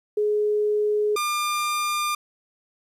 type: tone pair in turn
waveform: sine / sawtooth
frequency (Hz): 420.1 / 1200.3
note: G#4 / D6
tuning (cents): +20 / +37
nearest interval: octave + tritone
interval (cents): 1817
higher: second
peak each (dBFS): -19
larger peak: neither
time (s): 0.17-1.16 / 1.16-2.15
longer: neither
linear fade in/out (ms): 5
effects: resampled to 32000 Hz + 10-bit